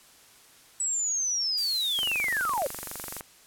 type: linear sweep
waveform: sine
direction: down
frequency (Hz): 7930 to 494.2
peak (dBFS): -25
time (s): 0.8-2.67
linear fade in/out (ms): 2
type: noise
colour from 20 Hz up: violet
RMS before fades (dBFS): -33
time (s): 1.57-3.21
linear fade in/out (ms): 10
type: click train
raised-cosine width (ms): 0.5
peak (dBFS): -22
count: 30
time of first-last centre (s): 1.99-3.208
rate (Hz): 23.8
effects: white hiss -55 dBFS RMS until 3.46 s + low-pass 12000 Hz 12 dB/octave